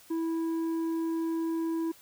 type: tone with tanh clipping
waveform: sine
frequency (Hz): 328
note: E4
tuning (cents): -9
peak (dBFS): -29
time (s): 0.1-1.92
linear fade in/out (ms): 10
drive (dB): 6
effects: white hiss -56 dBFS RMS until 2.01 s